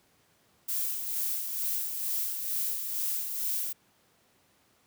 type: noise with tremolo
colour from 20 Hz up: violet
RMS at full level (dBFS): -30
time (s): 0.68-3.73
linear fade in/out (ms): 10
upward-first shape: sine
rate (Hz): 2.2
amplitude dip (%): 45
effects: pink hiss -66 dBFS RMS until 4.86 s + high-pass 100 Hz 12 dB/octave